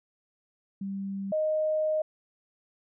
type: tone pair in turn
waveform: sine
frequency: 196 / 620.6 Hz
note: G3 / D#5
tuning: 0 / -5 cents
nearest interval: octave + minor sixth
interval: 1995 cents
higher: second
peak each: -31 / -24 dBFS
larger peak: second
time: 0.81-1.32 / 1.32-2.02 s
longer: second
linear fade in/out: 5 ms
effects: none